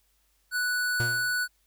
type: tone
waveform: square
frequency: 1480 Hz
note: F#6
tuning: in tune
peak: -26 dBFS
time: 0.51-1.48 s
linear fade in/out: 50 ms
type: tone with exponential decay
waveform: 45% pulse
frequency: 119 Hz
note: A#2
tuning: 36 cents sharp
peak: -25 dBFS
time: 1-1.39 s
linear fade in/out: 0 ms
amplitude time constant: 83 ms
effects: added 50 Hz sine -70 dBFS peak until 1.66 s + white hiss -70 dBFS RMS until 1.66 s